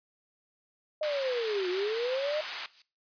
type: linear two-way sweep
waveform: sine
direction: down then up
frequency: 622.3 to 353.3 to 622.3 Hz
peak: -28 dBFS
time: 1.01-2.41 s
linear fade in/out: 5 ms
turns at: 1.69 s
type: band-pass noise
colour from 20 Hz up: white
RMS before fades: -39 dBFS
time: 1.03-2.66 s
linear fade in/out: 0 ms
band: 950 to 4100 Hz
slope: 12 dB/octave
type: noise with tremolo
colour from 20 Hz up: violet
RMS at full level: -40 dBFS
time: 1.44-2.82 s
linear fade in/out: 2 ms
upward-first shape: sine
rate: 3.8 Hz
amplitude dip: 70%
effects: noise-tail reverb RT60 0.3 s tail -18 dB re dry + resampled to 11025 Hz